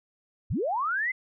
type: linear sweep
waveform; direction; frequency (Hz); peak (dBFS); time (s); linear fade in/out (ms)
sine; up; 51.5 to 2093; -25; 0.5-1.12; 10
effects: none